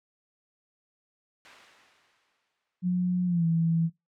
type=noise with exponential decay; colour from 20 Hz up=blue; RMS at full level=-34 dBFS; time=1.45-3.02 s; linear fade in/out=0 ms; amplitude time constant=340 ms
type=tone with pitch glide; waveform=sine; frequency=180 to 165.06 Hz; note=F#3 to E3; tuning=-47 to +3 cents; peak=-22 dBFS; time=2.82-3.9 s; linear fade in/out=50 ms; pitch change=-150 cents; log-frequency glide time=3.26-3.45 s
effects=noise-tail reverb RT60 0.2 s tail -19 dB re dry + low-pass 2000 Hz 12 dB/octave